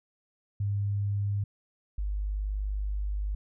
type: tone pair in turn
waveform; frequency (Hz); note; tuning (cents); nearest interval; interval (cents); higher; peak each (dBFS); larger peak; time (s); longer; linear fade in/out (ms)
sine; 101.2 / 50.47; G#2 / G#1; -44 / -49; octave; 1205; first; -26 / -28; first; 0.6-1.44 / 1.98-3.35; second; 5
effects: none